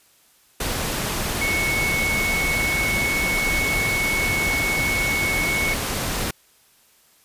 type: tone in noise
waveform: sine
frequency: 2207 Hz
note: C#7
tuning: 8 cents flat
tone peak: -21 dBFS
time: 1.41-5.74 s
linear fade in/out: 5 ms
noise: pink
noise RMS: -25 dBFS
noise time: 0.6-6.31 s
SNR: +1 dB
effects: white hiss -57 dBFS RMS until 7.24 s + resampled to 32000 Hz